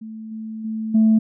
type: tone with level steps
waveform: sine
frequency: 220 Hz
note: A3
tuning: in tune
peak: -31 / -28 / -23 / -10 dBFS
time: 0.01-1.19 s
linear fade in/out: 10 ms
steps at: 0.31 / 0.64 / 0.94 s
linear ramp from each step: 10 ms
effects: tanh soft clip ceiling -8 dBFS